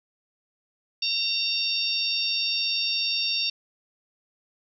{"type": "harmonic tone", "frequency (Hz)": 917, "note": "A#5", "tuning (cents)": -29, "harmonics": [3, 4, 5, 6], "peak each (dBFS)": [-29, -29, -29, -29], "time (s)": [1.02, 3.5], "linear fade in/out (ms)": 5, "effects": []}